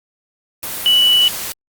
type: tone in noise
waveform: sine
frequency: 2960 Hz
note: F#7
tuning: in tune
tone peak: -9 dBFS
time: 0.86-1.28 s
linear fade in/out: 0 ms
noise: white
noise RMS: -25 dBFS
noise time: 0.63-1.52 s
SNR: +13 dB
effects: Opus 32 kbps